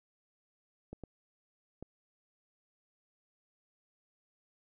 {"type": "clicks", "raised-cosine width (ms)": 2, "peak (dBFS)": -30, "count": 3, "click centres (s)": [0.93, 1.037, 1.826], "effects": []}